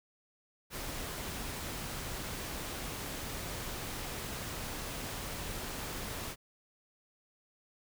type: noise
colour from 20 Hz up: pink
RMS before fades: -40 dBFS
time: 0.7-6.36 s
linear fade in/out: 50 ms
effects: none